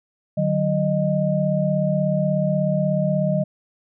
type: tone cluster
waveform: sine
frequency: 151.4 / 187.9 / 617 Hz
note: D#3 / F#3 / D#5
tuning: -47 / +27 / -15 cents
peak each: -22 dBFS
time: 0.37-3.44 s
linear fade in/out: 10 ms
effects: none